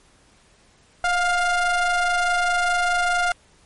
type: ring-modulated tone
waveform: square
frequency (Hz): 349.2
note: F4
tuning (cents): 0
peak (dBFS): -16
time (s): 1.04-3.32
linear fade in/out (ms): 2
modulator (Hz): 1060
effects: pink hiss -56 dBFS RMS until 3.65 s + MP3 48 kbps